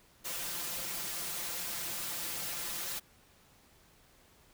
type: noise with comb filter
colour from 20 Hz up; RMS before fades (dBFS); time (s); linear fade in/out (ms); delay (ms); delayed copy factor
white; -38; 0.24-3; 20; 5.8; +1
effects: pink hiss -63 dBFS RMS until 4.53 s